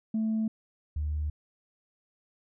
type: tone pair in turn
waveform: sine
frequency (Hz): 220 / 75.22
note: A3 / D2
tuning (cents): 0 / +42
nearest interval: octave + perfect fifth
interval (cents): 1858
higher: first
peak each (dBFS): -24 / -27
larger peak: first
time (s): 0.14-0.48 / 0.96-1.3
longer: neither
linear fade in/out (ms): 5
effects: tanh soft clip ceiling -23 dBFS